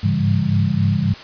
sine tone cluster, 100.7 / 104.3 / 139.4 / 167.4 / 199.7 Hz, G2 / G#2 / C#3 / E3 / G3, +47 / +8 / +10 / +27 / +32 cents, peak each -21 dBFS, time 0.03-1.14 s, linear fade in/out 10 ms, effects white hiss -36 dBFS RMS until 1.23 s + resampled to 11025 Hz

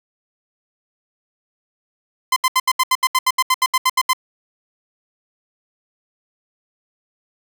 sawtooth tone bursts, 1032 Hz, C6, 24 cents flat, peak -9 dBFS, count 16, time 2.32-4.133 s, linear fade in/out 5 ms, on 43 ms, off 75 ms, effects none

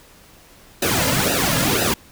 pink noise with flanger, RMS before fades -19 dBFS, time 0.82-1.94 s, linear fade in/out 5 ms, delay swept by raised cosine 0.9 to 2.7 ms, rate 2 Hz, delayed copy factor -0.9, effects pink hiss -48 dBFS RMS until 2.11 s

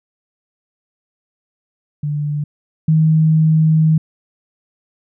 sine tone pair in turn, 147.6 / 157.86 Hz, D3 / D#3, +9 / +25 cents, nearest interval minor second, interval 116 cents, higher second, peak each -17 / -9 dBFS, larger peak second, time 2.03-2.44 / 2.88-3.98 s, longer second, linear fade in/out 5 ms, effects none

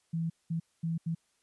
sine tone bursts at uneven times, 164.81 Hz, E3, in tune, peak -29 dBFS, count 4, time 0.13-0.3 / 0.5-0.6 / 0.83-0.98 / 1.06-1.15 s, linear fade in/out 10 ms, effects white hiss -73 dBFS RMS until 1.42 s + resampled to 24000 Hz

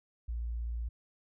sine tone, 58 Hz, A#1, 8 cents flat, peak -33 dBFS, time 0.28-0.89 s, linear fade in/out 10 ms, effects none

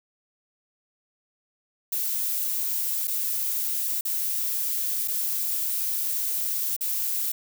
violet noise with dropouts, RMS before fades -27 dBFS, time 1.92-7.32 s, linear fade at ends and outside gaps 5 ms, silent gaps 3.073-3.078 / 4.01-4.051 / 5.077-5.081 / 6.765-6.808 s, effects none

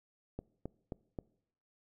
click train, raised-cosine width 2 ms, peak -26 dBFS, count 4, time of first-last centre 0.39-1.188 s, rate 3.76 Hz, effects noise-tail reverb RT60 0.7 s tail -23 dB re dry

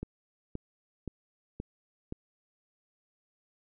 click train, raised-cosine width 3 ms, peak -23 dBFS, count 5, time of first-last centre 0.03-2.124 s, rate 1.91 Hz, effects none

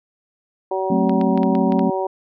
harmonic tone, 189.5 Hz, F#3, 42 cents sharp, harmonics 2 / 3 / 4 / 5, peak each -23 / -25 / -26 / -27 dBFS, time 0.71-2.07 s, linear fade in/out 5 ms
sine chord, F# diminished, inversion none, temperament equal with one note detuned, 185 / 220 / 266.2 Hz, F#3 / A3 / C4, 0 / 0 / +30 cents, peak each -20 dBFS, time 0.9-1.9 s, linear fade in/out 5 ms
clicks, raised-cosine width 0.3 ms, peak -17 dBFS, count 7, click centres 1.095 / 1.213 / 1.376 / 1.432 / 1.552 / 1.722 / 1.793 s
effects none

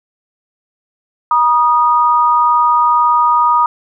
sine tone pair together, 957 / 1235 Hz, A#5 / D#6, +45 / -13 cents, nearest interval major third, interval 442 cents, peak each -11 dBFS, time 1.31-3.66 s, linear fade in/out 2 ms, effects none

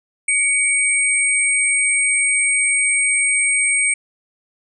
sine tone pair together, 2252 / 8502 Hz, C#7 / C9, +27 / +27 cents, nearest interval octave + major seventh, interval 2300 cents, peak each -17 dBFS, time 0.28-3.94 s, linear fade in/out 5 ms, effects none

